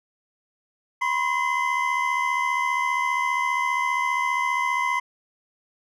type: tone cluster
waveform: triangle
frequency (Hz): 985 / 1060 / 2054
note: B5 / C6 / C7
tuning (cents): -5 / +22 / -33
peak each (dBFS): -24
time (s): 1.01-5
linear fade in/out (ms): 10
effects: none